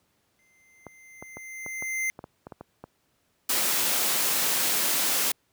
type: tone with exponential growth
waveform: square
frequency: 2080 Hz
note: C7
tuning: 11 cents flat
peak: -25 dBFS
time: 0.39-2.1 s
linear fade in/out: 0 ms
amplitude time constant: 370 ms
type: clicks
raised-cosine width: 1 ms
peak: -25 dBFS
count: 11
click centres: 0.867 / 1.225 / 1.37 / 1.663 / 1.824 / 2.191 / 2.241 / 2.469 / 2.522 / 2.61 / 2.84 s
type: high-pass noise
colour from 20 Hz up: white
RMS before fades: -25 dBFS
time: 3.49-5.32 s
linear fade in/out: 5 ms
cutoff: 180 Hz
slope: 12 dB/octave
effects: pink hiss -70 dBFS RMS until 5.52 s + high-pass 80 Hz 12 dB/octave